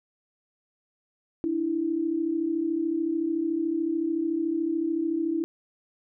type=tone pair together; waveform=sine; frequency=296.6 / 330.3 Hz; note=D4 / E4; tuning=+17 / +4 cents; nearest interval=major second; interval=187 cents; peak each=-30 / -25 dBFS; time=1.44-5.44 s; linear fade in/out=0 ms; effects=none